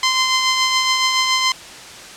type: tone with tremolo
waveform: 10% pulse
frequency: 1037 Hz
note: C6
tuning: 16 cents flat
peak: -4 dBFS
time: 0.03-1.52 s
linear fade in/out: 2 ms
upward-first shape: triangle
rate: 7.1 Hz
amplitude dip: 40%
effects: white hiss -36 dBFS RMS until 2.16 s + low-pass 7000 Hz 12 dB/octave